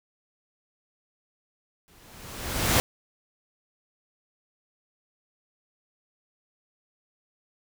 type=noise with exponential growth; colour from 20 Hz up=pink; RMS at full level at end=-19 dBFS; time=1.88-2.8 s; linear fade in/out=0 ms; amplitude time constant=200 ms; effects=none